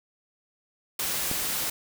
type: noise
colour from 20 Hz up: white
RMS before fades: -29 dBFS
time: 0.99-1.7 s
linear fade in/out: 5 ms
type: click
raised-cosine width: 2 ms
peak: -18 dBFS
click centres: 1.314 s
effects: none